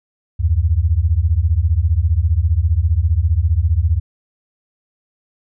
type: beating tone pair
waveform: sine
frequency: 74.7 / 89.7 Hz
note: D2 / F2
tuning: +30 / +47 cents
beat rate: 15 Hz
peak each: -15 dBFS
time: 0.39-4 s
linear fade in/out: 20 ms
effects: none